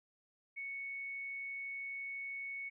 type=tone; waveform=sine; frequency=2217 Hz; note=C#7; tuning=in tune; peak=-40 dBFS; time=0.56-2.7 s; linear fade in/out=20 ms; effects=none